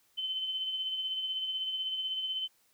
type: tone with tremolo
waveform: sine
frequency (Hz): 3062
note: G7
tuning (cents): -41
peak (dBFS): -30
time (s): 0.17-2.48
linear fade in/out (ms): 20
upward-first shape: sine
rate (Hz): 16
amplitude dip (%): 40
effects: white hiss -69 dBFS RMS until 2.73 s